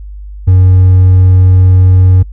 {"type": "tone with hard clipping", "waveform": "triangle", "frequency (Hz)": 92.5, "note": "F#2", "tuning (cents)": 0, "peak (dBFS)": -3, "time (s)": [0.47, 2.23], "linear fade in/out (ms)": 10, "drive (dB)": 5, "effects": ["noise-tail reverb RT60 0.1 s tail -22 dB re dry", "added 50 Hz sine -23 dBFS peak until 2.32 s"]}